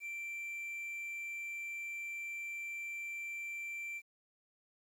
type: tone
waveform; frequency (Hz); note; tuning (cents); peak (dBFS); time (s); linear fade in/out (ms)
triangle; 2349; D7; 0; -38; 0-4.02; 50
effects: 11-bit